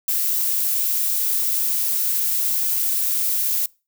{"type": "noise", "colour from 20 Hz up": "violet", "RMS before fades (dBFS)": -21, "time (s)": [0.08, 3.66], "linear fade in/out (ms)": 2, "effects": ["noise-tail reverb RT60 0.3 s tail -24 dB re dry"]}